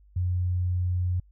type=tone; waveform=sine; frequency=90 Hz; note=F#2; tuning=47 cents flat; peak=-23 dBFS; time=0.16-1.2 s; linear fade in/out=5 ms; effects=added 50 Hz sine -53 dBFS peak until 1.31 s